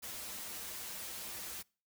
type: noise with comb filter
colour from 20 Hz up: white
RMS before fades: -44 dBFS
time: 0.02-1.63 s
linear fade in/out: 20 ms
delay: 7.2 ms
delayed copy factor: -0.7
effects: noise-tail reverb RT60 0.4 s tail -26 dB re dry

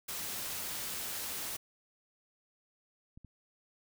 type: noise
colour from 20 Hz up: white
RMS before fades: -39 dBFS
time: 0.08-1.57 s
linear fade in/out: 10 ms
type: clicks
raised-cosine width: 5 ms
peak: -39 dBFS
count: 2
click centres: 3.175 / 3.247 s
effects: none

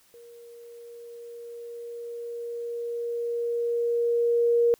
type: tone with level ramp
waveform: sine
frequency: 471.5 Hz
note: A#4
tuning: 20 cents sharp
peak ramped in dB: -46 to -17 dBFS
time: 0.14-4.74 s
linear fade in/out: 0 ms
effects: white hiss -61 dBFS RMS until 4.79 s

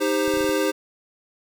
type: chord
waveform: square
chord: C minor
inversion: first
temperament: equal with one note detuned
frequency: 311.1 / 397.2 / 523.3 Hz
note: Eb4 / G4 / C5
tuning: 0 / +23 / 0 cents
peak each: -25 dBFS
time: 0-0.72 s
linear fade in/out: 20 ms
type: clicks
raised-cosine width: 5 ms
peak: -28 dBFS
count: 6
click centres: 0.279 / 0.339 / 0.372 / 0.408 / 0.444 / 0.493 s
effects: none

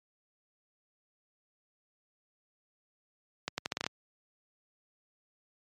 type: accelerating click train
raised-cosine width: 0.2 ms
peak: -14 dBFS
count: 8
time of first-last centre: 3.48-3.865 s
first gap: 100 ms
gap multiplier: 0.79
effects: high-pass 100 Hz 12 dB/octave + MP3 96 kbps

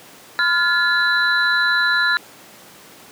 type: tone cluster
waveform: sine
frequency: 1019 / 1403 / 1716 / 3992 Hz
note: C6 / F6 / A6 / B7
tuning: -46 / +8 / -44 / +18 cents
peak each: -27 / -18 / -18 / -23 dBFS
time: 0.39-2.17 s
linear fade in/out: 0 ms
effects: pink hiss -43 dBFS RMS until 3.11 s + high-pass 200 Hz 12 dB/octave

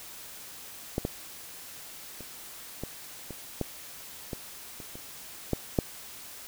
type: clicks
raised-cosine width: 2 ms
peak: -14 / -15 / -29 / -20 / -25 / -15 / -20 / -30 / -29 / -12 / -9 dBFS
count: 11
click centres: 0.981 / 1.051 / 2.207 / 2.836 / 3.307 / 3.613 / 4.332 / 4.802 / 4.955 / 5.533 / 5.788 s
effects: white hiss -45 dBFS RMS until 6.47 s

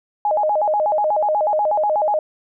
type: tone with vibrato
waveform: sine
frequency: 717 Hz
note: F5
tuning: 45 cents sharp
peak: -15 dBFS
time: 0.25-2.19 s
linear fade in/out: 2 ms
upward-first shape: square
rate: 8.2 Hz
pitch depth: 260 cents each way
effects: none

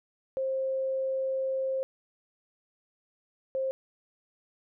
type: tone bursts at uneven times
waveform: sine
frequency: 530 Hz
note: C5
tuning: 22 cents sharp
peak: -27 dBFS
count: 2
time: 0.37-1.83 / 3.55-3.71 s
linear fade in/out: 0 ms
effects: none

